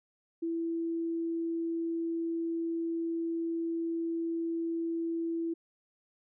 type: tone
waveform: sine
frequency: 332.2 Hz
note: E4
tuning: 13 cents sharp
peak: -30 dBFS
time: 0.42-5.54 s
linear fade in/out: 10 ms
effects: none